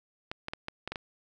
clicks, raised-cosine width 0.3 ms, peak -19 dBFS, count 7, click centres 0.315 / 0.484 / 0.535 / 0.684 / 0.876 / 0.92 / 0.958 s, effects none

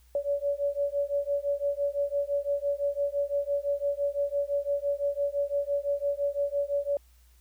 sine beating tone pair, 566 / 571.9 Hz, C#5 / D5, +36 / -46 cents, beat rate 5.9 Hz, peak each -29 dBFS, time 0.15-6.97 s, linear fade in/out 2 ms, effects added 60 Hz sine -56 dBFS peak until 7.4 s + white hiss -66 dBFS RMS until 7.4 s

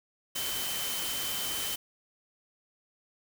sine tone in noise, 3070 Hz, G7, 37 cents flat, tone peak -37 dBFS, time 0.35-1.76 s, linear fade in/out 10 ms, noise white, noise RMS -34 dBFS, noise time 0.35-1.76 s, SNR -6 dB, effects none

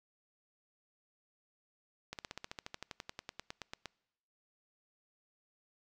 slowing click train, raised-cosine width 0.2 ms, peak -24 dBFS, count 21, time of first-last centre 2.13-3.857 s, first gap 58 ms, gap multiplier 1.04, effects noise-tail reverb RT60 0.9 s tail -25 dB re dry

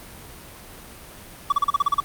triangle tone bursts, 1146 Hz, D6, 43 cents flat, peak -13 dBFS, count 9, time 1.5-2.003 s, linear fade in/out 5 ms, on 23 ms, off 37 ms, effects pink hiss -42 dBFS RMS until 2.04 s + Opus 32 kbps

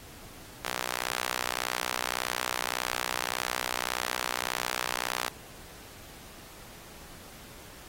sawtooth tone with high-pass filter, 61.74 Hz, B1, in tune, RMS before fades -34 dBFS, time 0.64-5.29 s, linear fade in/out 10 ms, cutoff 820 Hz, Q 0.62, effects pink hiss -49 dBFS RMS until 7.88 s + AAC 48 kbps

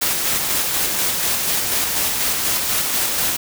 white noise with tremolo, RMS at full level -19 dBFS, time 0.01-3.37 s, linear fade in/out 10 ms, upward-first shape square, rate 4.1 Hz, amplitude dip 25%, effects none

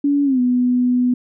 sine tone with pitch glide, 284.9 to 248 Hz, C#4 to B3, +48 to +7 cents, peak -13 dBFS, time 0.04-1.14 s, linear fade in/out 5 ms, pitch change -241 cents, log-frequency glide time 0.24-0.4 s, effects none

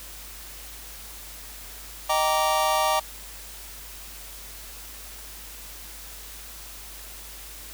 square chord, Eb major seventh, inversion none, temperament just, 622.3 / 777.8 / 933.4 / 1166.7 Hz, Eb5 / G5 / Bb5 / D6, 0 / -14 / +2 / -12 cents, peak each -27 dBFS, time 2.09-3 s, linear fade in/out 10 ms, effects added 50 Hz sine -45 dBFS peak until 7.73 s + white hiss -42 dBFS RMS until 7.73 s

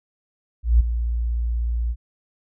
sine tone with ADSR envelope, 58.27 Hz, A#1, in tune, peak -9 dBFS, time 0.63-1.96 s, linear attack 170 ms, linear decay 11 ms, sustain -11 dB, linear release 55 ms, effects none

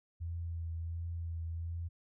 sine tone with vibrato, 83.6 Hz, E2, 25 cents sharp, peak -36 dBFS, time 0.2-1.89 s, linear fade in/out 20 ms, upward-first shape triangle, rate 1.4 Hz, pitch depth 27 cents each way, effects none

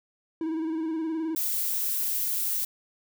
triangle tone with vibrato, 321.2 Hz, E4, 45 cents flat, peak -25 dBFS, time 0.41-1.35 s, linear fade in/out 2 ms, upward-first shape square, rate 19 Hz, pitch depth 37 cents each way
violet noise, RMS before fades -28 dBFS, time 1.36-2.65 s, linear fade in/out 5 ms
effects none

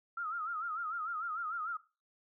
sine tone with vibrato, 1318.5 Hz, E6, in tune, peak -35 dBFS, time 0.17-1.77 s, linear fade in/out 5 ms, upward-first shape sine, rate 6.7 Hz, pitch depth 120 cents each way, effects noise-tail reverb RT60 0.3 s tail -18 dB re dry

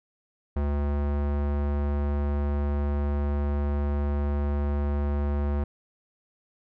square tone with low-pass filter, 72.1 Hz, D2, 31 cents flat, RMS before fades -26 dBFS, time 0.56-5.64 s, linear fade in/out 5 ms, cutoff 1200 Hz, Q 0.71, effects none

